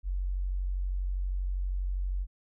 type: tone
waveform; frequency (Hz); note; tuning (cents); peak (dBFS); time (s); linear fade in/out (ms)
sine; 46.25; F#1; 0; -28; 0.03-2.27; 50
effects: none